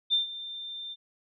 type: tone with ADSR envelope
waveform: sine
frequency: 3586 Hz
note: A7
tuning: 32 cents sharp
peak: -20 dBFS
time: 0.1-0.96 s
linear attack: 32 ms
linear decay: 130 ms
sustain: -16 dB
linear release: 40 ms
effects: none